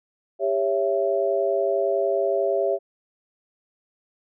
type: chord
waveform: sine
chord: C# diminished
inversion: second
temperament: just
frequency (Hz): 399.1 / 554.4 / 665.2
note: G4 / C#5 / E5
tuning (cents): +31 / 0 / +16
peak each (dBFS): -24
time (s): 0.39-2.79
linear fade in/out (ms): 50
effects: none